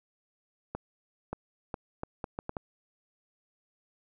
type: accelerating click train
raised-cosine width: 1 ms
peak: -20 dBFS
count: 8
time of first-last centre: 0.75-2.568 s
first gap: 580 ms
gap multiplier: 0.71
effects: none